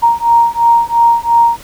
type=beating tone pair; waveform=sine; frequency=932 / 934.9 Hz; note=A#5 / A#5; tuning=-1 / +5 cents; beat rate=2.9 Hz; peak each=-10 dBFS; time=0.02-1.58 s; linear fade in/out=20 ms; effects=pink hiss -36 dBFS RMS until 1.63 s